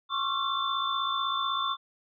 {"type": "tone cluster", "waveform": "sine", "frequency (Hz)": [1080, 1136, 1358, 3536], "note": ["C#6", "C#6", "F6", "A7"], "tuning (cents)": [-45, 42, -49, 8], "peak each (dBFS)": [-30, -34, -35, -32], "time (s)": [0.09, 1.77], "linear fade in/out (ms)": 50, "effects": []}